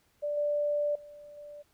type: tone with level steps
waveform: sine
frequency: 587.3 Hz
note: D5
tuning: in tune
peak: -29 / -26 / -46 / -43 dBFS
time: 0.22-1.63 s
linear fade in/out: 20 ms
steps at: 0.37 / 0.95 / 1.37 s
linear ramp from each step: 5 ms
effects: pink hiss -69 dBFS RMS until 1.73 s